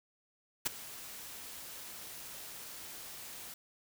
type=noise with ADSR envelope; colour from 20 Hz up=white; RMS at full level=-29 dBFS; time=0.65-3.54 s; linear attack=15 ms; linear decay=14 ms; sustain=-18 dB; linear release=3 ms; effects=none